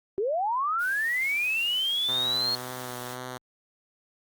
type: linear sweep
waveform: sine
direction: up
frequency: 370.9 to 4307 Hz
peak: -24 dBFS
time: 0.18-2.55 s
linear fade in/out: 0 ms
type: noise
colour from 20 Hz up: white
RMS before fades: -44 dBFS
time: 0.78-3.18 s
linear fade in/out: 50 ms
type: tone with vibrato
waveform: 5% pulse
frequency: 125.4 Hz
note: B2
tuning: 27 cents sharp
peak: -24 dBFS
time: 2.08-3.38 s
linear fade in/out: 10 ms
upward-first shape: sine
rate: 1.9 Hz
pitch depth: 23 cents each way
effects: Opus 48 kbps